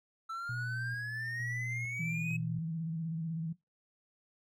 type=exponential sweep; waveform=triangle; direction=up; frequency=1321 to 2568 Hz; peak=-35 dBFS; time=0.29-2.37 s; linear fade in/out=10 ms
type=tone with tremolo; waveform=sine; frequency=120 Hz; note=B2; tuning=49 cents flat; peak=-37 dBFS; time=0.49-2.59 s; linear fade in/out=5 ms; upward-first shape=square; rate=1.1 Hz; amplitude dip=45%
type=tone with vibrato; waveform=sine; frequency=163 Hz; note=E3; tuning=19 cents flat; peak=-34 dBFS; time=1.99-3.53 s; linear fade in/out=10 ms; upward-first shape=square; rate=16 Hz; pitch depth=47 cents each way
effects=noise-tail reverb RT60 0.2 s tail -20 dB re dry